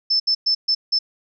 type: tone bursts at uneven times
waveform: sine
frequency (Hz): 5274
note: E8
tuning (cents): 0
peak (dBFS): -15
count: 5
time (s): 0.1-0.2 / 0.27-0.35 / 0.46-0.55 / 0.68-0.75 / 0.92-0.99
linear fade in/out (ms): 10
effects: none